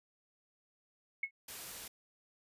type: tone with exponential decay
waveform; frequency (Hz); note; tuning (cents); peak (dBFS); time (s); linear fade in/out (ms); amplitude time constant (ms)
sine; 2187; C#7; -24; -29; 1.23-1.31; 5; 16
type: noise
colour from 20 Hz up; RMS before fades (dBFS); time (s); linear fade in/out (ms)
white; -46; 1.48-1.88; 5
effects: resampled to 32000 Hz